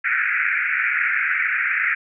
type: band-pass noise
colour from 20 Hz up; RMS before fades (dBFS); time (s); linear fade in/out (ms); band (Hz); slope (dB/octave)
pink; -21; 0.04-1.95; 10; 1400 to 2400; 96
effects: none